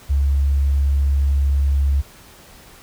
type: tone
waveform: sine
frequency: 69.7 Hz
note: C#2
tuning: 10 cents sharp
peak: -13 dBFS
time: 0.09-2.02 s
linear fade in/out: 20 ms
effects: tanh soft clip ceiling -9 dBFS + pink hiss -45 dBFS RMS until 2.82 s